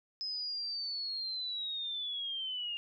sine linear sweep, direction down, 5110 to 2803 Hz, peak -35 dBFS, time 0.21-2.77 s, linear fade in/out 0 ms, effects none

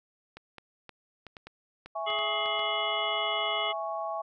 clicks, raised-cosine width 0.3 ms, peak -28 dBFS, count 11, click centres 0.37 / 0.583 / 0.893 / 1.267 / 1.368 / 1.47 / 1.86 / 2.103 / 2.189 / 2.459 / 2.594 s
sine chord, C# minor, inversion first, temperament equal, 659.3 / 830.6 / 1108.7 Hz, E5 / G#5 / C#6, 0 / 0 / 0 cents, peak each -34 / -36 / -36 dBFS, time 1.95-4.22 s, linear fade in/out 10 ms
harmonic tone, 421.4 Hz, G#4, 25 cents sharp, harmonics 1 / 3 / 5 / 7 / 8, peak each -41 / -36 / -34 / -33 / -37 dBFS, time 2.06-3.73 s, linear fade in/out 20 ms
effects none

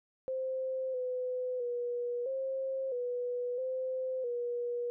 sine tone with pitch steps, 522 / 504 / 483.6 / 532 / 490.5 / 517 / 481.7 Hz, C5 / B4 / B4 / C5 / B4 / C5 / B4, -4 / +35 / -36 / +29 / -12 / -21 / -43 cents, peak -32 dBFS, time 0.28-4.9 s, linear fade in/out 0 ms, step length 660 ms, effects none

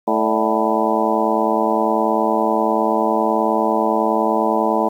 harmonic tone with a mistuned harmonic, 109.9 Hz, A2, 2 cents flat, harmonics 2 / 3 / 4 / 5 / 6 / 7 / 8 / 9, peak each -23 / -23 / -23 / -23 / -23 / -23 / -23 / -23 dBFS, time 0.07-4.89 s, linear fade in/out 10 ms, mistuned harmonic 5, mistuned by +96 cents, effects 8-bit

